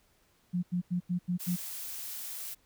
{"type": "tone bursts", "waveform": "sine", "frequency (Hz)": 177.7, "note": "F3", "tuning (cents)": 30, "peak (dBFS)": -27, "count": 6, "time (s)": [0.53, 1.565], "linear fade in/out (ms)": 20, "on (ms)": 100, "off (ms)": 87}
{"type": "noise", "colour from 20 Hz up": "blue", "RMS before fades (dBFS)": -40, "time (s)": [1.39, 2.55], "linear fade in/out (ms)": 20}
{"effects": ["pink hiss -68 dBFS RMS until 2.65 s"]}